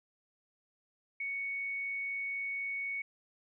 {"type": "tone", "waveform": "sine", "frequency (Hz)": 2224, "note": "C#7", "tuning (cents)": 5, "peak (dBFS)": -34, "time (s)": [1.2, 3.02], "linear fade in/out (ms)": 5, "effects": []}